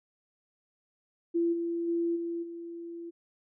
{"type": "tone with level steps", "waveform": "sine", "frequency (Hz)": 338.8, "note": "E4", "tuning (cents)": 48, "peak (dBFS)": [-24, -29, -26, -31, -38], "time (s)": [1.34, 3.11], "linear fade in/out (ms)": 20, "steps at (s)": [1.52, 1.87, 2.15, 2.42], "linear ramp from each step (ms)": 20, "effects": []}